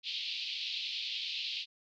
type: band-pass noise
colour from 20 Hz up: white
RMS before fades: -38 dBFS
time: 0.03-1.66 s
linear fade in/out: 50 ms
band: 2600 to 4400 Hz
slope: 48 dB/octave
effects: none